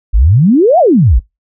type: exponential two-way sweep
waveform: sine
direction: up then down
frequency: 44.89 to 759 to 44.89 Hz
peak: -4 dBFS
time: 0.13-1.2 s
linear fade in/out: 20 ms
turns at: 0.79 s
effects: noise-tail reverb RT60 0.2 s tail -22 dB re dry